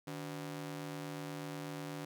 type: ring-modulated tone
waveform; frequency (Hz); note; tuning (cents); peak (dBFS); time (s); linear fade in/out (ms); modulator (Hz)
sawtooth; 220; A3; 0; -34; 0.07-2.05; 5; 65.9
effects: none